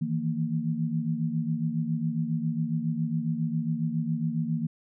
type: tone cluster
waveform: sine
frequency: 157.4 / 164.7 / 231.1 Hz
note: D#3 / E3 / A#3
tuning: +20 / -1 / -15 cents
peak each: -30 dBFS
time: 0.01-4.67 s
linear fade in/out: 10 ms
effects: none